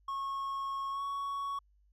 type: tone with pitch glide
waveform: triangle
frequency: 1094 to 1115.7 Hz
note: C#6 to C#6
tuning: -23 to +11 cents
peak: -32 dBFS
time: 0.08-1.59 s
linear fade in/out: 5 ms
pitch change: +34 cents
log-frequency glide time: 0.9-1.03 s
effects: added 50 Hz sine -64 dBFS peak until 1.92 s